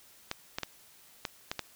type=clicks; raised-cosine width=0.2 ms; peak=-15 dBFS; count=6; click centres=0.314 / 0.585 / 0.633 / 1.252 / 1.515 / 1.593 s; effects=white hiss -58 dBFS RMS until 1.75 s